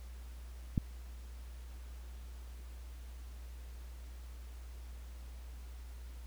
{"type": "click", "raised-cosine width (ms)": 5, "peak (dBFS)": -17, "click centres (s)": 0.778, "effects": ["added 60 Hz sine -45 dBFS peak until 6.26 s", "pink hiss -61 dBFS RMS until 6.26 s"]}